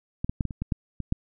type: clicks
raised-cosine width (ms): 5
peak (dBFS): -15 / -14 / -12 / -16 / -23 / -16 / -12 / -19 / -11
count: 9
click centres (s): 0.245 / 0.295 / 0.408 / 0.453 / 0.508 / 0.62 / 0.722 / 1.003 / 1.124
effects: none